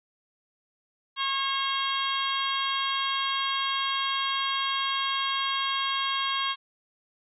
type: harmonic tone with a mistuned harmonic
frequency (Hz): 543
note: C#5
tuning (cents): -36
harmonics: 2 / 3 / 4 / 5 / 6 / 7 / 8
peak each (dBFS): -29 / -36 / -37 / -36 / -30 / -38 / -42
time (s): 1.16-6.56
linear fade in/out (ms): 50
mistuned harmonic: 5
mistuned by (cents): +17
effects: none